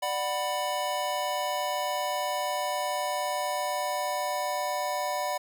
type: chord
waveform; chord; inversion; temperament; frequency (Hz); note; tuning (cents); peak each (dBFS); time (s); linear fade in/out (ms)
square; B minor; first; just; 592.7 / 740.8 / 987.8; D5 / F#5 / B5; +16 / +2 / 0; -33 / -33 / -33; 0.02-5.38; 10
effects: none